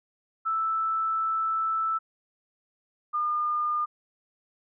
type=tone pair in turn; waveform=sine; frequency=1318.5 / 1211.8 Hz; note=E6 / D#6; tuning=0 / -46 cents; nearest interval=minor second; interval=146 cents; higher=first; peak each=-24 dBFS; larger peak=neither; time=0.45-1.99 / 3.13-3.86 s; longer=first; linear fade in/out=20 ms; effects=none